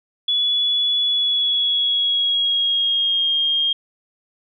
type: tone with pitch glide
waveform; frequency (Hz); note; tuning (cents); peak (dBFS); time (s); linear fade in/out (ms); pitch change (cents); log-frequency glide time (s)
sine; 3411 to 3227; G#7 to G7; +46 to +50; -16; 0.28-3.73; 5; -96; 1.03-3.32
effects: none